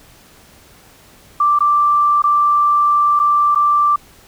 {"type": "tone with dropouts", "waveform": "sine", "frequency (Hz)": 1174.7, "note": "D6", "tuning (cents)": 0, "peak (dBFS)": -10, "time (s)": [1.4, 3.96], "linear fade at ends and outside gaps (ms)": 5, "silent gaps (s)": [[1.589, 1.605], [2.221, 2.239], [3.193, 3.198], [3.549, 3.557]], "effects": ["pink hiss -46 dBFS RMS until 4.27 s"]}